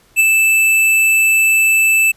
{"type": "tone with ADSR envelope", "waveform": "square", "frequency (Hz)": 2637, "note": "E7", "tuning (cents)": 0, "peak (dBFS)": -7, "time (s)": [0.16, 2.12], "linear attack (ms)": 37, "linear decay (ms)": 19, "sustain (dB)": -3, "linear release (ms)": 13, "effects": ["pink hiss -52 dBFS RMS until 2.16 s", "resampled to 32000 Hz"]}